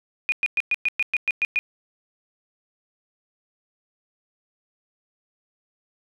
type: tone bursts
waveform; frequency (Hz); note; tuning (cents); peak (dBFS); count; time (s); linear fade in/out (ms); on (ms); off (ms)
sine; 2456; D#7; -23; -18; 10; 0.29-1.59; 0; 31; 110
effects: none